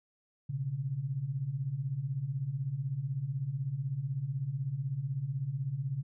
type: beating tone pair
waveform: sine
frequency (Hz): 123.47 / 139.47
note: B2 / C#3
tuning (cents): 0 / +11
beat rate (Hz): 16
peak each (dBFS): -37 / -33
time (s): 0.49-6.03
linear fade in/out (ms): 10
effects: none